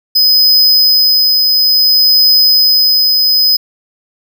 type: tone with tremolo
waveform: square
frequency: 5030 Hz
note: D#8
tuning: 18 cents sharp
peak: -5 dBFS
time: 0.15-3.57 s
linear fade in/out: 10 ms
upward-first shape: triangle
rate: 0.58 Hz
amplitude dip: 30%
effects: none